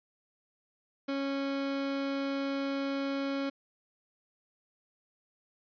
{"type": "tone", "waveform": "30% pulse", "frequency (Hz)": 275.6, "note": "C#4", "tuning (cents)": -10, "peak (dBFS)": -28, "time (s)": [1.08, 3.5], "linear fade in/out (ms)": 10, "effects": ["resampled to 11025 Hz"]}